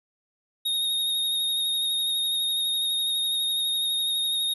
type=tone with vibrato; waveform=square; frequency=3724 Hz; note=A#7; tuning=2 cents flat; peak=-24 dBFS; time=0.65-4.54 s; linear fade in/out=10 ms; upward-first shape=sine; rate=12 Hz; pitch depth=21 cents each way; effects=none